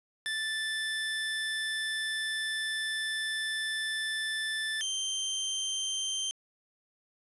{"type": "tone pair in turn", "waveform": "25% pulse", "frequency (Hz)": [1760, 3136], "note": ["A6", "G7"], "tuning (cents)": [0, 0], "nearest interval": "minor seventh", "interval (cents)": 1000, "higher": "second", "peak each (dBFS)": -27, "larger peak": "neither", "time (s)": [[0.26, 4.81], [4.81, 6.31]], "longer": "first", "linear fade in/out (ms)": 0, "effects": ["resampled to 24000 Hz", "9-bit"]}